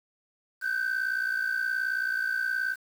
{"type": "tone pair together", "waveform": "sine", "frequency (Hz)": [1509.2, 1568], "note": ["F#6", "G6"], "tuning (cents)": [34, 0], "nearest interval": "minor second", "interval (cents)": 66, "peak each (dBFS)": -27, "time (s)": [0.61, 2.76], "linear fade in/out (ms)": 50, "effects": ["tanh soft clip ceiling -23 dBFS", "8-bit"]}